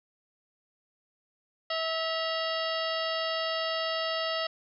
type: harmonic tone with a mistuned harmonic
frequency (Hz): 649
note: E5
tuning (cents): -27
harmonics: 1 / 2 / 3 / 4 / 5 / 6 / 7 / 8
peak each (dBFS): -32 / -35 / -37 / -38 / -39 / -40 / -40 / -41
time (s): 1.7-4.47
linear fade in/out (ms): 5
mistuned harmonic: 4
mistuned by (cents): +140
effects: none